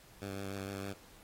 10% pulse tone with vibrato, 98 Hz, G2, in tune, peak -31 dBFS, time 0.21-0.94 s, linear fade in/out 20 ms, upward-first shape sine, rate 6.5 Hz, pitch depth 25 cents each way, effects pink hiss -59 dBFS RMS until 1.23 s + AAC 48 kbps

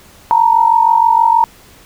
sine tone pair together, 901.7 / 948 Hz, A5 / A#5, +42 / +29 cents, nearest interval minor second, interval 87 cents, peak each -10 dBFS, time 0.31-1.44 s, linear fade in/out 0 ms, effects pink hiss -43 dBFS RMS until 1.85 s

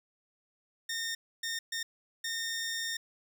15% pulse tone bursts at uneven times, 1829 Hz, A#6, 33 cents flat, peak -27 dBFS, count 4, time 0.89-1.15 / 1.43-1.59 / 1.72-1.83 / 2.24-2.97 s, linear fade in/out 5 ms, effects none

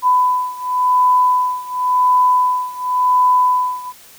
sine beating tone pair, 1000 / 1000.92 Hz, B5 / B5, +21 / +23 cents, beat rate 0.92 Hz, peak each -14 / -16 dBFS, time 0.02-3.93 s, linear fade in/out 50 ms, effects white hiss -43 dBFS RMS until 4.18 s

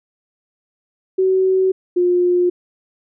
sine tone pair in turn, 377.1 / 355.9 Hz, F#4 / F4, +33 / +33 cents, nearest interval minor second, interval 100 cents, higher first, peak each -12 dBFS, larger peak neither, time 1.18-1.72 / 1.96-2.5 s, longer neither, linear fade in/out 10 ms, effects none

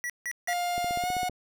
square tone bursts, 1942 Hz, B6, 30 cents flat, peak -31 dBFS, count 3, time 0.04-0.531 s, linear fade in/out 0 ms, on 57 ms, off 160 ms
45% pulse tone with pitch glide, 705 to 728.6 Hz, F5 to F#5, +16 to -27 cents, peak -27 dBFS, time 0.48-1.29 s, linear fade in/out 5 ms, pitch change +57 cents, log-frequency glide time 0.99-1.09 s
click train, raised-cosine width 2 ms, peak -25 dBFS, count 9, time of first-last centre 0.78-1.296 s, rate 15.5 Hz
effects none

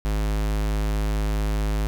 square tone, 52.3 Hz, G#1, 13 cents sharp, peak -22 dBFS, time 0.05-1.87 s, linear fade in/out 0 ms, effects none

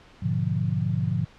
sine chord, G# diminished seventh, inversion none, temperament equal, 103.83 / 123.47 / 146.83 / 174.61 Hz, G#2 / B2 / D3 / F3, 0 / 0 / 0 / 0 cents, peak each -28 dBFS, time 0.22-1.25 s, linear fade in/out 10 ms, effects pink hiss -52 dBFS RMS until 1.38 s + low-pass 4000 Hz 12 dB/octave

